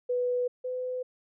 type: tone pair in turn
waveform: sine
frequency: 493.9 / 505.2 Hz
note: B4 / B4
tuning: 0 / +39 cents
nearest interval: unison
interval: 39 cents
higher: second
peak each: -25 / -30 dBFS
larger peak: first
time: 0.09-0.48 / 0.64-1.03 s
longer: neither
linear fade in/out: 10 ms
effects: none